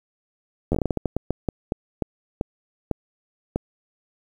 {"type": "slowing click train", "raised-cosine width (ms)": 2, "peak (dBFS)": -9, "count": 18, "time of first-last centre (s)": [0.72, 3.56], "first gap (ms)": 11, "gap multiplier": 1.29, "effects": ["8-bit"]}